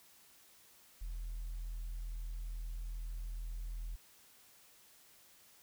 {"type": "tone", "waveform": "sine", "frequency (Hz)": 41.2, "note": "E1", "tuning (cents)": 0, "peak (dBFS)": -37, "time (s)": [1.01, 3.96], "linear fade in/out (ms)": 10, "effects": ["tanh soft clip ceiling -37 dBFS", "white hiss -63 dBFS RMS until 5.62 s"]}